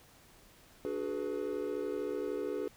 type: chord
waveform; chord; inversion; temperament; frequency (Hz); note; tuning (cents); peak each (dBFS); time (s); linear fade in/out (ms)
triangle; G# half-diminished seventh; second; equal with one note detuned; 293.7 / 370 / 423.1 / 493.9; D4 / F#4 / G#4 / B4; 0 / 0 / +32 / 0; -39 / -38 / -35 / -38; 0.85-2.68; 0
effects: pink hiss -60 dBFS RMS until 2.76 s